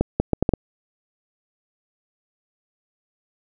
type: accelerating click train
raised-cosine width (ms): 2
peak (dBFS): -4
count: 6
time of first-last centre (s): 0.01-0.537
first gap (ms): 190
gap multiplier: 0.7
effects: none